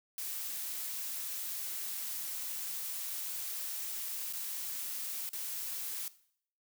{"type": "noise with dropouts", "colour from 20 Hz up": "blue", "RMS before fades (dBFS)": -39, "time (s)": [0.18, 6.08], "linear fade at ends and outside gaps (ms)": 1, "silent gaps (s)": [[4.327, 4.334], [5.291, 5.332]], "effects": ["noise-tail reverb RT60 0.6 s tail -17 dB re dry"]}